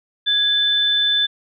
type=tone pair together; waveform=sine; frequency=1661.2 / 3520 Hz; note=G#6 / A7; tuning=0 / 0 cents; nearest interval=octave + minor second; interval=1300 cents; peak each=-24 / -15 dBFS; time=0.26-1.27 s; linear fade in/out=20 ms; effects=none